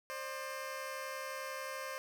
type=tone pair together; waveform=15% pulse; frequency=529 / 600.3 Hz; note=C5 / D5; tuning=+19 / +38 cents; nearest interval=major second; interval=219 cents; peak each=-35 / -39 dBFS; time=0.1-1.98 s; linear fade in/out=0 ms; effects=none